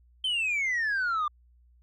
sine exponential sweep, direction down, 3139 to 1174.7 Hz, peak -23 dBFS, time 0.24-1.28 s, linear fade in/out 5 ms, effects tanh soft clip ceiling -24 dBFS + added 60 Hz sine -57 dBFS peak until 1.82 s

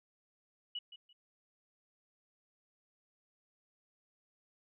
sine tone with echo, 2931 Hz, F#7, 17 cents flat, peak -37 dBFS, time 0.75-0.79 s, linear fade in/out 5 ms, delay 170 ms, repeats 2, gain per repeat -12 dB, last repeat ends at 1.13 s, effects none

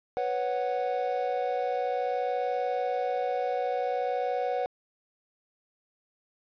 triangle chord, B suspended second, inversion none, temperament equal, 493.9 / 554.4 / 740 Hz, B4 / C#5 / F#5, 0 / 0 / 0 cents, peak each -29 / -31 / -28 dBFS, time 0.17-4.66 s, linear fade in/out 0 ms, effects resampled to 11025 Hz + 9-bit

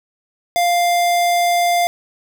square tone, 698.5 Hz, F5, in tune, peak -14 dBFS, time 0.56-1.87 s, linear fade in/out 0 ms, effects none

